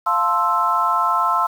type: chord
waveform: sine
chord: F major seventh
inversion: none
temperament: equal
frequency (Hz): 698.5 / 880 / 1046.5 / 1318.5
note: F5 / A5 / C6 / E6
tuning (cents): 0 / 0 / 0 / 0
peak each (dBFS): -25 / -24 / -19 / -19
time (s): 0.06-1.47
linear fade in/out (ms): 10
effects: 7-bit